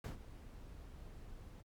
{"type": "noise with ADSR envelope", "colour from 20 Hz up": "brown", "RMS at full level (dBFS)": -38, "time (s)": [0.04, 1.63], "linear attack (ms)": 4, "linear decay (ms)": 120, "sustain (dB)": -14, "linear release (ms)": 26, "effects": ["MP3 96 kbps"]}